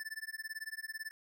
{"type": "tone with tremolo", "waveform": "square", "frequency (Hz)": 1760, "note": "A6", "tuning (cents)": 0, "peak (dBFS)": -38, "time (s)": [0, 1.11], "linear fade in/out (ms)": 0, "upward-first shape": "sine", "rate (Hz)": 18, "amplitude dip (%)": 100, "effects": []}